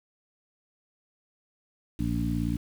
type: harmonic tone with a mistuned harmonic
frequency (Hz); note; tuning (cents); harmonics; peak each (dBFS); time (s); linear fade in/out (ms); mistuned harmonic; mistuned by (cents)
58.27; A#1; 0; 1 / 2 / 3 / 4 / 5; -32 / -32 / -32 / -32 / -32; 1.99-2.57; 5; 1; +56
effects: 8-bit